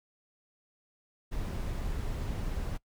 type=noise; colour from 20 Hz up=brown; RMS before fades=-34 dBFS; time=1.31-2.78 s; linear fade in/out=20 ms; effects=noise-tail reverb RT60 0.1 s tail -21 dB re dry